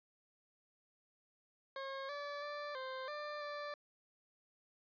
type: tone with pitch steps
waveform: 20% pulse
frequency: 541 / 577 / 586 / 522 / 594 / 586 Hz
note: C#5 / D5 / D5 / C5 / D5 / D5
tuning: -42 / -31 / -4 / -4 / +20 / -4 cents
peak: -37 dBFS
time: 1.76-3.74 s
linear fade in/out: 2 ms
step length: 330 ms
effects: resampled to 11025 Hz